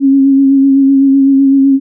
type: tone with vibrato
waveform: sine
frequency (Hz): 272.8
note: C#4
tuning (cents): -28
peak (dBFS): -4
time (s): 0-1.8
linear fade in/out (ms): 50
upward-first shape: sine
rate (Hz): 7.9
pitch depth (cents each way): 24
effects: none